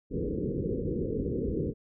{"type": "low-pass noise", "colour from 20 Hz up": "white", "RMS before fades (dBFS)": -31, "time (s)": [0.1, 1.74], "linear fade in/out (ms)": 50, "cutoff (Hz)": 500, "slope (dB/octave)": 96, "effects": []}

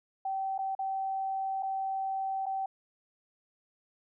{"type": "tone with dropouts", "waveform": "sine", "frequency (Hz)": 772, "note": "G5", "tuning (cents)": -27, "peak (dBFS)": -30, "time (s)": [0.25, 2.66], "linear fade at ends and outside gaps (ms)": 5, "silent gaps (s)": [[0.58, 0.588], [0.751, 0.79], [1.626, 1.63], [2.458, 2.464]], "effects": []}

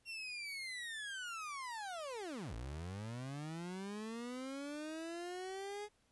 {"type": "linear two-way sweep", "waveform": "30% pulse", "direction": "down then up", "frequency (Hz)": [2753, 53.4, 421.4], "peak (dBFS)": -40, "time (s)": [0.05, 5.89], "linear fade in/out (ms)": 50, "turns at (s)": 2.54, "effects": ["pink hiss -75 dBFS RMS until 6.11 s", "resampled to 24000 Hz"]}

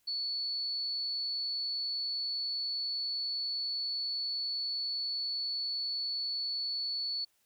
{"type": "tone", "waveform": "sine", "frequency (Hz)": 4435, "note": "C#8", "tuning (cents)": 0, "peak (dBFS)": -32, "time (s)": [0.07, 7.25], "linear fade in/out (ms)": 10, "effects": ["white hiss -73 dBFS RMS until 7.45 s"]}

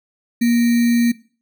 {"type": "tone with sample-and-hold", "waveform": "sine", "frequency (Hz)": 236.5, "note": "A#3", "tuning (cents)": 25, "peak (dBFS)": -12, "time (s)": [0.41, 1.12], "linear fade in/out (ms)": 10, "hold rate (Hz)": 2100, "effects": ["noise-tail reverb RT60 0.4 s tail -19 dB re dry"]}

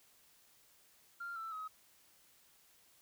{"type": "tone with pitch steps", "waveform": "sine", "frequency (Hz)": [1391, 1329, 1269.7], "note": ["F6", "E6", "D#6"], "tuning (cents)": [-7, 14, 35], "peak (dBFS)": -40, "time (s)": [1.2, 1.68], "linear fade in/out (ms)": 10, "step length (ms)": 160, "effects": ["tanh soft clip ceiling -37 dBFS", "white hiss -67 dBFS RMS until 3.01 s"]}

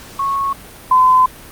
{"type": "tone pair in turn", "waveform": "sine", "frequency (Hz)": [1101, 1021.5], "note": ["C#6", "C6"], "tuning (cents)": [-12, -42], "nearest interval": "minor second", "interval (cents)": 130, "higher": "first", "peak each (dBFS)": [-15, -7], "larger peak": "second", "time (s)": [[0.19, 0.53], [0.91, 1.26]], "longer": "second", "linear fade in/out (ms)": 5, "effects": ["pink hiss -37 dBFS RMS until 1.51 s", "Opus 48 kbps"]}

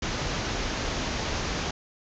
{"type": "low-pass noise", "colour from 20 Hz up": "pink", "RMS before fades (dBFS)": -30, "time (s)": [0.02, 1.71], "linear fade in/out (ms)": 5, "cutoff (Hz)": 6800, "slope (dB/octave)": 96, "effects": []}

